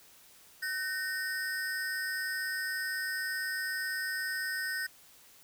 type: ring-modulated tone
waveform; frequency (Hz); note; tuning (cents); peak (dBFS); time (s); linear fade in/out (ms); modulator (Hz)
square; 1679; G#6; +18; -30; 0.62-4.87; 10; 159
effects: white hiss -58 dBFS RMS until 5.43 s